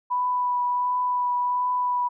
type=tone with vibrato; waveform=sine; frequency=987.8 Hz; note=B5; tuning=in tune; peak=-21 dBFS; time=0.1-2.09 s; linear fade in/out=20 ms; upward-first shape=triangle; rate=1.4 Hz; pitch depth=14 cents each way; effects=none